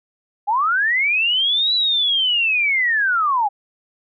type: linear two-way sweep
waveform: sine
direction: up then down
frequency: 784 to 3982 to 784 Hz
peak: -15 dBFS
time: 0.47-3.49 s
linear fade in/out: 20 ms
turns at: 1.74 s
effects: none